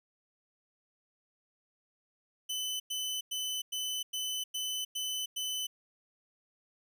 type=tone bursts; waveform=sawtooth; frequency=3020 Hz; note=F#7; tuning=35 cents sharp; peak=-30 dBFS; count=8; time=2.49-5.67 s; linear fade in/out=10 ms; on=310 ms; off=100 ms; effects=none